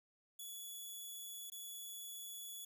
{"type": "tone with dropouts", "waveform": "5% pulse", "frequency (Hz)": 3403, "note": "G#7", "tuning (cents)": 41, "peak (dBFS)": -39, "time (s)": [0.39, 2.65], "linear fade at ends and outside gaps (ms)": 5, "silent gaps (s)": [1.501, 1.519], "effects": ["12-bit"]}